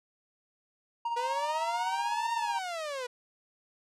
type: tone with tremolo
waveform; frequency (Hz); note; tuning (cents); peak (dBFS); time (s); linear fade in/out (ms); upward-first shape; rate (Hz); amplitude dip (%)
triangle; 936; A#5; +7; -26; 1.05-2.59; 5; sine; 16; 50
type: linear two-way sweep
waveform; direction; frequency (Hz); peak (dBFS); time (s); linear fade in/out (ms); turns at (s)
sawtooth; up then down; 480 to 922 to 480; -30; 1.16-3.07; 10; 2.33
effects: low-pass 8000 Hz 12 dB/octave